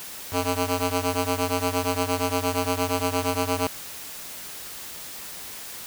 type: ring-modulated tone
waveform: 10% pulse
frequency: 179 Hz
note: F3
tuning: 43 cents sharp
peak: -12 dBFS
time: 0.32-3.67 s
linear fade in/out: 0 ms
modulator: 85.2 Hz
effects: white hiss -38 dBFS RMS until 5.86 s